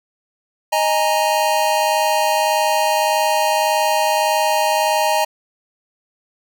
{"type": "chord", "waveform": "square", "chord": "D# suspended fourth", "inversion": "none", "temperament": "equal", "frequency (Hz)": [622.3, 830.6, 932.3], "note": ["D#5", "G#5", "A#5"], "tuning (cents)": [0, 0, 0], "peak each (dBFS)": -20, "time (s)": [0.72, 5.25], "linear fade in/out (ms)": 10, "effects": []}